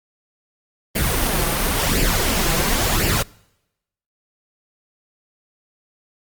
pink noise with flanger, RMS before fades -19 dBFS, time 0.95-3.23 s, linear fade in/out 10 ms, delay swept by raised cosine 0.4 to 6 ms, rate 0.95 Hz, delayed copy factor +0.65, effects noise-tail reverb RT60 0.9 s tail -25 dB re dry + Opus 32 kbps

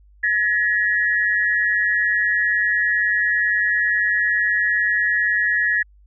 sine tone pair together, 1693.8 / 1896 Hz, G#6 / A#6, +34 / +29 cents, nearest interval major second, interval 195 cents, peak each -19 dBFS, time 0.23-5.83 s, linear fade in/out 10 ms, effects added 50 Hz sine -48 dBFS peak until 6.06 s

